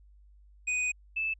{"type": "tone pair in turn", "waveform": ["square", "sine"], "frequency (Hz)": [2489, 2628], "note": ["D#7", "E7"], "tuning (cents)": [0, -6], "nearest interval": "minor second", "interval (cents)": 94, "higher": "second", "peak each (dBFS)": -28, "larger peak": "neither", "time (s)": [[0.67, 0.92], [1.16, 1.34]], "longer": "first", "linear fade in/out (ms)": 10, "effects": ["added 50 Hz sine -54 dBFS peak until 1.39 s", "resampled to 24000 Hz"]}